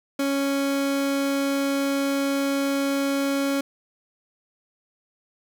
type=tone; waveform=30% pulse; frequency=277.2 Hz; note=C#4; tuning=in tune; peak=-19 dBFS; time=0.19-3.61 s; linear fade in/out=5 ms; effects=none